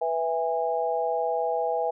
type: chord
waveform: sine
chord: E major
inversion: second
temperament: equal with one note detuned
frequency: 493.9 / 659.3 / 818.2 Hz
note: B4 / E5 / G#5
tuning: 0 / 0 / -26 cents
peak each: -28 dBFS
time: 0.01-1.91 s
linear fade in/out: 10 ms
effects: none